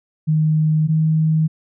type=tone pair in turn; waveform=sine; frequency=155.56 / 157.73 Hz; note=D#3 / D#3; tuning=0 / +24 cents; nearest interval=unison; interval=24 cents; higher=second; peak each=-13 dBFS; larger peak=neither; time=0.27-0.88 / 0.88-1.48 s; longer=first; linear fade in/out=20 ms; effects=none